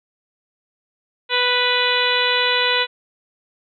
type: harmonic tone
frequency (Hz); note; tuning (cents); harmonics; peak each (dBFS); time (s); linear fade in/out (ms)
493.9; B4; 0; 1 / 2 / 3 / 4 / 5 / 6 / 7 / 8; -24 / -24 / -24 / -24 / -24 / -24 / -24 / -24; 1.29-2.87; 50
effects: none